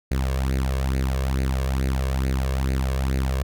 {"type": "tone with flanger", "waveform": "sawtooth", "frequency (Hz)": 66.1, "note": "C2", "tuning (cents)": 18, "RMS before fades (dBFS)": -23, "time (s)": [0.11, 3.43], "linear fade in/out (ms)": 5, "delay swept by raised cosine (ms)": [0.45, 1.85], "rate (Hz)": 2.3, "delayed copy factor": 0.7, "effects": []}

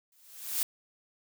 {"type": "noise with exponential growth", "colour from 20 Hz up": "blue", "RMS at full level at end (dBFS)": -27, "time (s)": [0.12, 0.63], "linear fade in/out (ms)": 1, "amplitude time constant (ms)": 110, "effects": []}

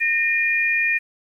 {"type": "tone pair together", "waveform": "sine", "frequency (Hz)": [1836.9, 2421], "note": ["A#6", "D#7"], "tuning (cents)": [-26, -48], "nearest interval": "perfect fourth", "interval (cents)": 478, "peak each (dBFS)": [-21, -19], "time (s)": [0, 0.99], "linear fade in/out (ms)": 20, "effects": ["9-bit"]}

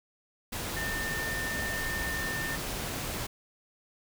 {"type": "tone in noise", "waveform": "sine", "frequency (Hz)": 1800, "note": "A6", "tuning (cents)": 39, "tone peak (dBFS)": -33, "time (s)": [0.76, 2.56], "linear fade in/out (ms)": 10, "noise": "pink", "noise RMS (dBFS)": -35, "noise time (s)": [0.52, 3.27], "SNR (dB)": -1, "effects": []}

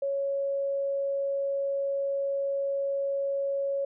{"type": "tone", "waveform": "sine", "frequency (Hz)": 554.4, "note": "C#5", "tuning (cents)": 0, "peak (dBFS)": -26, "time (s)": [0.02, 3.85], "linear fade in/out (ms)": 5, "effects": []}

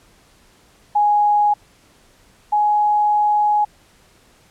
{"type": "tone pair in turn", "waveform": "sine", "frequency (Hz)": [830.6, 836.9], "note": ["G#5", "G#5"], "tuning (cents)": [0, 13], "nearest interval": "unison", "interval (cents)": 13, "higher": "second", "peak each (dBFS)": [-12, -13], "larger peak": "first", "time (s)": [[0.95, 1.54], [2.52, 3.65]], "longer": "second", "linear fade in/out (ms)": 10, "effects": ["pink hiss -53 dBFS RMS until 4.5 s", "low-pass 11000 Hz 12 dB/octave"]}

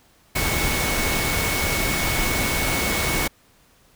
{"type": "tone in noise", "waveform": "sine", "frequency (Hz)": 2211, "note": "C#7", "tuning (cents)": -5, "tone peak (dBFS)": -27, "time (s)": [0.35, 3.28], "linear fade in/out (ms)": 10, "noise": "pink", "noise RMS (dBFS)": -23, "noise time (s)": [0.35, 3.28], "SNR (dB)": -7, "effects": ["pink hiss -57 dBFS RMS until 3.95 s"]}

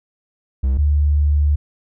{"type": "tone pair in turn", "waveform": ["triangle", "sine"], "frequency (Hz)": [66, 73.44], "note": ["C2", "D2"], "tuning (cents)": [16, 1], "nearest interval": "major second", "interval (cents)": 185, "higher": "second", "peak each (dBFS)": -12, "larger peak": "neither", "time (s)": [[0.63, 0.78], [0.78, 1.56]], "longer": "second", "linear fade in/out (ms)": 10, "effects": []}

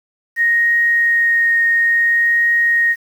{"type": "tone with vibrato", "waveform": "sine", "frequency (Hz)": 1864.7, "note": "A#6", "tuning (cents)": 0, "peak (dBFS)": -11, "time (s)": [0.36, 2.96], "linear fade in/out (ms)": 50, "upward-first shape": "triangle", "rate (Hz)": 0.58, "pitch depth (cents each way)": 9, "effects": ["7-bit"]}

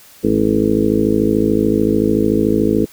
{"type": "harmonic tone with a mistuned harmonic", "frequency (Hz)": 53.6, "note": "A1", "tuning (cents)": -45, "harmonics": [1, 2, 3, 4, 5, 6, 7, 8, 9], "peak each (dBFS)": [-29, -25, -28, -18, -19, -17, -28, -18, -23], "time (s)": [0.23, 2.86], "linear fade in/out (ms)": 20, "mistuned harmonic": 3, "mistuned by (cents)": 47, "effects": ["white hiss -44 dBFS RMS until 2.92 s"]}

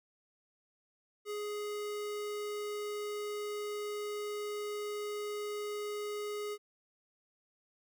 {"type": "tone", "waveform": "square", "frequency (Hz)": 416.5, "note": "G#4", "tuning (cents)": 5, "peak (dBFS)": -37, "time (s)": [1.25, 6.58], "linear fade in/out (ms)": 50, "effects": []}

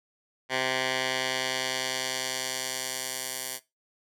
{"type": "tone with band-pass filter sweep", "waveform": "10% pulse", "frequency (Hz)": 130, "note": "C3", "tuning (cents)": -11, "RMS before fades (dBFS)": -31, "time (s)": [0.49, 3.6], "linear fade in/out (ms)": 50, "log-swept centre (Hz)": [2300, 11000], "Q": 0.78, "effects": ["noise-tail reverb RT60 0.2 s tail -17 dB re dry"]}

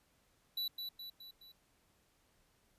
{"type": "tone with echo", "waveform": "square", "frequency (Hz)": 3951, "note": "B7", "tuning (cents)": 0, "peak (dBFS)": -36, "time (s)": [0.57, 0.68], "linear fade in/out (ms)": 5, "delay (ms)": 210, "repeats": 4, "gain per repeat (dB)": -5, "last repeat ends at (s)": 1.52, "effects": ["pink hiss -73 dBFS RMS until 2.78 s", "resampled to 32000 Hz"]}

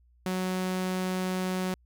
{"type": "tone", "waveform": "sawtooth", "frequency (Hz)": 185, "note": "F#3", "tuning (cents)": 0, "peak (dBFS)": -24, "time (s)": [0.26, 1.74], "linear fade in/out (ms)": 2, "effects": ["added 60 Hz sine -59 dBFS peak until 1.85 s"]}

